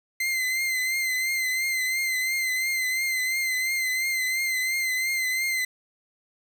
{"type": "tone with vibrato", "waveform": "40% pulse", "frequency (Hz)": 2071, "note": "C7", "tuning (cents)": -18, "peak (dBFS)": -23, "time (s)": [0.2, 5.65], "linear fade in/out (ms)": 5, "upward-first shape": "triangle", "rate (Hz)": 2.9, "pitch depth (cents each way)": 51, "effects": ["9-bit"]}